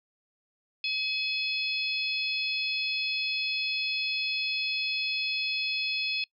harmonic tone, 850 Hz, G#5, 40 cents sharp, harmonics 3 / 4 / 5 / 6, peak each -30 / -34 / -35 / -37 dBFS, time 0.84-6.24 s, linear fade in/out 2 ms, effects noise-tail reverb RT60 0.1 s tail -25 dB re dry

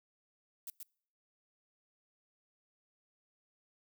violet noise with echo, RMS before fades -43 dBFS, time 0.67-0.7 s, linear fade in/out 2 ms, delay 130 ms, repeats 1, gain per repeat -3 dB, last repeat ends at 0.83 s, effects noise-tail reverb RT60 0.6 s tail -26 dB re dry

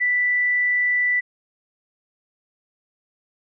sine tone, 1975.5 Hz, B6, in tune, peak -17 dBFS, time 0-1.21 s, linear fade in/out 20 ms, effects none

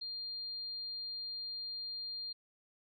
sine tone, 4200 Hz, C8, 6 cents sharp, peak -39 dBFS, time 0.01-2.33 s, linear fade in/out 10 ms, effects none

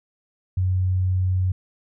sine tone, 92.5 Hz, F#2, in tune, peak -18 dBFS, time 0.57-1.52 s, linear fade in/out 5 ms, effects none

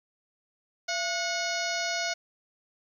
harmonic tone with a mistuned harmonic, 729 Hz, F#5, 26 cents flat, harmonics 1 / 2 / 3 / 4 / 5 / 6 / 7 / 8 / 9, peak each -33 / -34 / -35 / -41 / -41 / -37 / -37 / -40 / -41 dBFS, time 0.88-2.14 s, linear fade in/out 10 ms, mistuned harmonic 1, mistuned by -120 cents, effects 10-bit

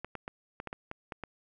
clicks, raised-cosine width 0.5 ms, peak -23 dBFS, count 9, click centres 0.046 / 0.153 / 0.279 / 0.601 / 0.673 / 0.729 / 0.914 / 1.122 / 1.237 s, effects none

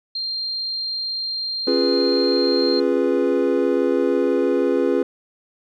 sine tone, 4186 Hz, C8, in tune, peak -23 dBFS, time 0.15-2.8 s, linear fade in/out 5 ms
triangle chord, C# dominant seventh, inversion none, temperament equal with one note detuned, 271.5 / 349.2 / 415.3 / 493.9 Hz, C#4 / E#4 / G#4 / B4, -36 / 0 / 0 / 0 cents, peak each -20 dBFS, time 1.67-5.03 s, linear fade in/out 5 ms
effects none

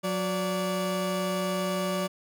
30% pulse tone pair together, 182.69 / 580 Hz, F#3 / D5, -22 / -22 cents, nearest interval octave + minor sixth, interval 2000 cents, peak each -27 dBFS, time 0.03-2.08 s, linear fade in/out 20 ms, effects none

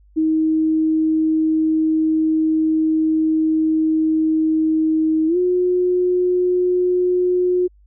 sine tone with pitch glide, 316 to 360.9 Hz, D#4 to F#4, +27 to -43 cents, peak -14 dBFS, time 0.16-7.68 s, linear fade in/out 20 ms, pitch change +230 cents, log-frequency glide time 5.27-5.37 s, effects added 50 Hz sine -48 dBFS peak until 7.86 s

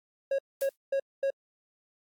triangle tone bursts, 547 Hz, C#5, 23 cents flat, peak -23 dBFS, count 4, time 0.31-1.304 s, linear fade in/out 5 ms, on 76 ms, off 230 ms
blue noise with exponential decay, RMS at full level -36 dBFS, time 0.61-0.76 s, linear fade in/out 0 ms, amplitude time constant 32 ms
effects AAC 64 kbps

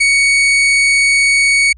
40% pulse tone, 2232 Hz, C#7, 11 cents sharp, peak -8 dBFS, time 0-1.73 s, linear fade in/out 10 ms, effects added 60 Hz sine -37 dBFS peak until 1.77 s + resampled to 22050 Hz

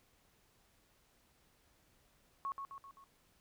sine tone with echo, 1101 Hz, C#6, 12 cents flat, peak -36 dBFS, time 2.45-2.52 s, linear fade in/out 0 ms, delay 130 ms, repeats 4, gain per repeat -5 dB, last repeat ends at 3.04 s, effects pink hiss -71 dBFS RMS until 3.4 s

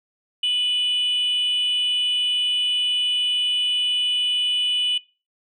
sine tone with frequency modulation, 2967 Hz, F#7, 4 cents sharp, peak -17 dBFS, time 0.43-4.98 s, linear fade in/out 5 ms, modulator 492 Hz, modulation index 0.28, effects noise-tail reverb RT60 0.3 s tail -21 dB re dry + tanh soft clip ceiling -16 dBFS

